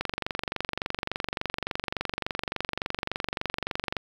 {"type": "click train", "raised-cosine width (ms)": 0.3, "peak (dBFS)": -12, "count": 94, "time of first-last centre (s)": [0.01, 3.967], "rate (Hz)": 23.5, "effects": ["7-bit"]}